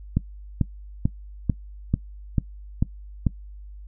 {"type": "click train", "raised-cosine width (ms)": 5, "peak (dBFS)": -7, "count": 8, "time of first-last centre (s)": [0.17, 3.267], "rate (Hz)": 2.26, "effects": ["noise-tail reverb RT60 0.1 s tail -19 dB re dry", "added 50 Hz sine -38 dBFS peak until 3.87 s"]}